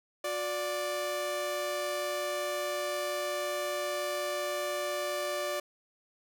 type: tone pair together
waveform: sawtooth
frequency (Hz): 361.3 / 587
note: F#4 / D5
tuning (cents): -41 / -1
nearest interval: minor sixth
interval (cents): 840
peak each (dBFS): -35 / -28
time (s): 0.24-5.6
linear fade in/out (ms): 5
effects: none